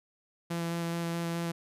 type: tone with vibrato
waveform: sawtooth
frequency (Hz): 168.9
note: E3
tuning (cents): +42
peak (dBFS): -27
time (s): 0.5-1.52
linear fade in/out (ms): 10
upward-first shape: square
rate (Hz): 4.7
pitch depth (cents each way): 8
effects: resampled to 32000 Hz